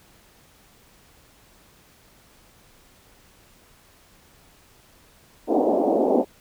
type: band-pass noise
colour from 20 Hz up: pink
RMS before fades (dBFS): -20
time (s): 5.47-6.25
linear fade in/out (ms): 50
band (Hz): 240 to 780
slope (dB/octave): 48
effects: pink hiss -55 dBFS RMS until 6.4 s